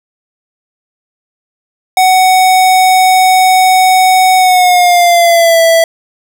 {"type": "tone with pitch glide", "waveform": "square", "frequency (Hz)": [746, 660.8], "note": ["F#5", "E5"], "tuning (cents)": [14, 4], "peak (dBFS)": -5, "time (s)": [1.97, 5.84], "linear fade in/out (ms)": 2, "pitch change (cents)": -210, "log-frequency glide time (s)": [4.37, 5.6], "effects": []}